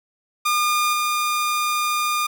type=tone with level steps; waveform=sawtooth; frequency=1211 Hz; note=D#6; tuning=47 cents flat; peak=-14 / -16 dBFS; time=0.45-2.27 s; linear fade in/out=10 ms; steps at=0.93 s; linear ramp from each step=2 ms; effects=none